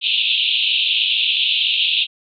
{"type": "band-pass noise", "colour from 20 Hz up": "pink", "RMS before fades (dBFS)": -18, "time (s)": [0.01, 2.07], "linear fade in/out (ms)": 50, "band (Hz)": [2600, 3800], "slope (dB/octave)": 96, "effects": []}